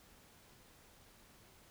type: silence
effects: pink hiss -63 dBFS RMS until 1.7 s